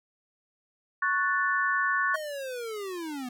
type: chord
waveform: sine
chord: F# minor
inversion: second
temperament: equal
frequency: 1108.7 / 1480 / 1760 Hz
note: C#6 / F#6 / A6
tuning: 0 / 0 / 0 cents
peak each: -28 dBFS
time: 1.02-2.16 s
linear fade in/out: 5 ms
type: linear sweep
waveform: square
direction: down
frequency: 638 to 240.5 Hz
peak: -34 dBFS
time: 2.14-3.29 s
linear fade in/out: 5 ms
effects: none